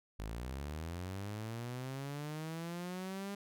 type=linear sweep; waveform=sawtooth; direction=up; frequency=50 to 201.9 Hz; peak=-36 dBFS; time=0.19-3.35 s; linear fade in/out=5 ms; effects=none

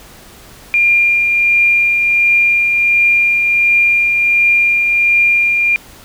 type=tone with tremolo; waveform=sine; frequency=2400 Hz; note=D7; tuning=37 cents sharp; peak=-7 dBFS; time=0.74-5.76 s; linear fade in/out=0 ms; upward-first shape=triangle; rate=1.4 Hz; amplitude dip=35%; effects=pink hiss -39 dBFS RMS until 6.04 s

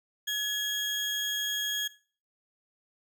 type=tone pair together; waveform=35% pulse; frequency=1688 / 3276 Hz; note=G#6 / G#7; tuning=+28 / -24 cents; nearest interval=major seventh; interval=1148 cents; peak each=-32 / -29 dBFS; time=0.27-1.88 s; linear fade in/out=10 ms; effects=noise-tail reverb RT60 0.4 s tail -18 dB re dry

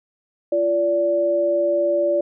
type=tone pair together; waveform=sine; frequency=344.4 / 579.2 Hz; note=F4 / D5; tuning=-24 / -24 cents; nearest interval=major sixth; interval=900 cents; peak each=-23 / -17 dBFS; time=0.52-2.21 s; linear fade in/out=5 ms; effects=none

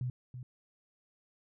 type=tone with echo; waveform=sine; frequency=125.3 Hz; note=B2; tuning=25 cents sharp; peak=-32 dBFS; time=0.01-0.1 s; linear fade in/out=2 ms; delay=330 ms; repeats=1; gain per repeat=-9 dB; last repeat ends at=0.43 s; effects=none

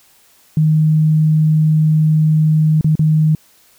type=tone with dropouts; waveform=sine; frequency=155.56 Hz; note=D#3; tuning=in tune; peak=-9 dBFS; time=0.57-3.35 s; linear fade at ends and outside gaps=2 ms; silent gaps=2.811-2.844 / 2.954-2.993 s; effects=white hiss -51 dBFS RMS until 3.78 s

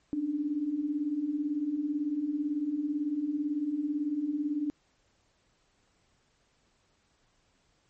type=beating tone pair; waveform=sine; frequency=279.7 / 297.7 Hz; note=C#4 / D4; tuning=+16 / +24 cents; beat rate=18 Hz; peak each=-35 / -29 dBFS; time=0.13-4.7 s; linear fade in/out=0 ms; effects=pink hiss -70 dBFS RMS until 7.89 s + MP3 32 kbps

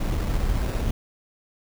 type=noise with sample-and-hold; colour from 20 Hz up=brown; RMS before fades=-24 dBFS; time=0-0.91 s; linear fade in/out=5 ms; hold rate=3150 Hz; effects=none

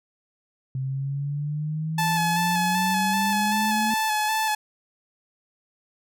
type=exponential sweep; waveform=sine; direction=up; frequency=130.81 to 223.6 Hz; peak=-25 dBFS; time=0.75-3.94 s; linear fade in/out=2 ms
type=tone with vibrato; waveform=sawtooth; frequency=864 Hz; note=A5; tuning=32 cents flat; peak=-18 dBFS; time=1.98-4.55 s; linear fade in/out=5 ms; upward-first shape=square; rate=2.6 Hz; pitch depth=23 cents each way
effects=none

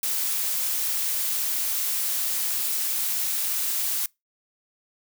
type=noise; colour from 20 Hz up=blue; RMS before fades=-26 dBFS; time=0.03-4.06 s; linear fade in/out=2 ms; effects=noise-tail reverb RT60 0.2 s tail -25 dB re dry

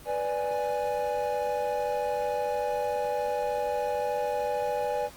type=chord; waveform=triangle; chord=G# diminished; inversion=first; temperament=equal; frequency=493.9 / 587.3 / 830.6 Hz; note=B4 / D5 / G#5; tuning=0 / 0 / 0 cents; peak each=-29 dBFS; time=0.05-5.1 s; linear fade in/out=50 ms; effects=pink hiss -49 dBFS RMS until 5.16 s + Opus 24 kbps

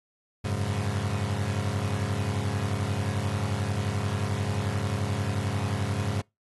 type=chord; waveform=35% pulse; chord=F# suspended second; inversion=none; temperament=equal; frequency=92.5 / 103.83 / 138.59 Hz; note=F#2 / G#2 / C#3; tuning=0 / 0 / 0 cents; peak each=-30 / -27 / -32 dBFS; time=0.44-6.22 s; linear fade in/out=10 ms; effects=noise-tail reverb RT60 0.2 s tail -25 dB re dry + AAC 32 kbps

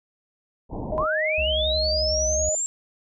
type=low-pass noise; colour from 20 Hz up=pink; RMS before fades=-31 dBFS; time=0.69-1.07 s; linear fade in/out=50 ms; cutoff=970 Hz; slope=96 dB/octave
type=tone with pitch glide; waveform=sine; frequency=622.3 to 617.6 Hz; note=D#5 to D#5; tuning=0 to -13 cents; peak=-24 dBFS; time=0.92-2.55 s; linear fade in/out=2 ms; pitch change=-13 cents; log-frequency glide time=1.86-2.09 s
type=linear sweep; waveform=sine; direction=up; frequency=987.8 to 7560 Hz; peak=-23 dBFS; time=0.98-2.66 s; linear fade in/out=0 ms
type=tone with vibrato; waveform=triangle; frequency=66.9 Hz; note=C2; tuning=39 cents sharp; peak=-25 dBFS; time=1.38-2.49 s; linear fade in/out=0 ms; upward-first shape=sine; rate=11 Hz; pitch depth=150 cents each way
effects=none

